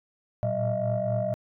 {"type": "tone cluster", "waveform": "sine", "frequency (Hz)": [113.6, 117.8, 190.1, 616, 665], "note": ["A#2", "A#2", "F#3", "D#5", "E5"], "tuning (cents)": [-44, 19, 47, -17, 15], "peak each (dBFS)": [-33, -29, -34, -27, -31], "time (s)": [0.43, 1.34], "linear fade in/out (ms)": 0, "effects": ["tanh soft clip ceiling -17 dBFS"]}